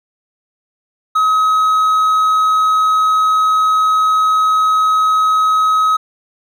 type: tone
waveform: triangle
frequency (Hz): 1273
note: D#6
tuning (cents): +39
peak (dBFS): -8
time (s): 1.15-5.97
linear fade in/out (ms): 10
effects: none